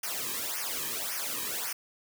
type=noise with flanger; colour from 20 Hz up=white; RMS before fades=-34 dBFS; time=0.03-1.73 s; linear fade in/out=5 ms; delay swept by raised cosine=0.25 to 1.45 ms; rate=1.8 Hz; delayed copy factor=-1; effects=none